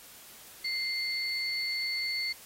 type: tone pair together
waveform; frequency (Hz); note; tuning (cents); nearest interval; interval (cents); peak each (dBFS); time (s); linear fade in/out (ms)
sine; 2093 / 4435; C7 / C#8; 0 / 0; octave + minor second; 1300; -33 / -32; 0.64-2.33; 10
effects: white hiss -51 dBFS RMS until 2.45 s + AAC 48 kbps